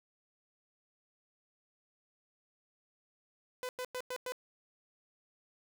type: tone bursts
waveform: sawtooth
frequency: 503 Hz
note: B4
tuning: 32 cents sharp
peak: -33 dBFS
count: 5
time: 3.63-4.321 s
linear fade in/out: 0 ms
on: 59 ms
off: 99 ms
effects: 11-bit